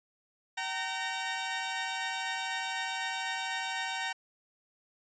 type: tone cluster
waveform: 15% pulse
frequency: 765 / 922 / 1848 Hz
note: G5 / A#5 / A#6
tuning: -42 / -19 / -16 cents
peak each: -29 / -30 / -35 dBFS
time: 0.57-4.13 s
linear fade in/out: 10 ms
effects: resampled to 16000 Hz